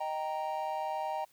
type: chord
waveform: triangle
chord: Eb major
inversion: none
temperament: equal with one note detuned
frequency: 622.3 / 781.7 / 932.3 Hz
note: Eb5 / G5 / Bb5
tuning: 0 / -5 / 0 cents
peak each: -36 / -34 / -35 dBFS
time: 0-1.25 s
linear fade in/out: 10 ms
effects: white hiss -66 dBFS RMS until 1.32 s